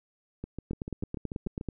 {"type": "two click trains", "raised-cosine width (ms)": 3, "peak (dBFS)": [-20, -23], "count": [10, 9], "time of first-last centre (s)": [[0.71, 1.687], [0.44, 1.611]], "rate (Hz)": [9.21, 6.83], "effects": []}